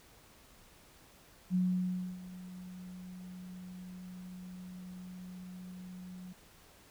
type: tone with ADSR envelope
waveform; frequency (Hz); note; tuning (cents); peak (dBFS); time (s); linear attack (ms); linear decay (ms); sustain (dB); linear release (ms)
sine; 182.4; F#3; -24; -26; 1.5-6.33; 48; 630; -18; 8
effects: pink hiss -60 dBFS RMS until 6.9 s